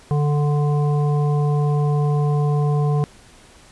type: harmonic tone with a mistuned harmonic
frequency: 146.83 Hz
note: D3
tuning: in tune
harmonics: 1 / 3 / 5 / 7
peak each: -16 / -26 / -30 / -33 dBFS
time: 0.11-3.04 s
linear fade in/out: 0 ms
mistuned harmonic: 7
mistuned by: +17 cents
effects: pink hiss -48 dBFS RMS until 3.71 s + resampled to 24000 Hz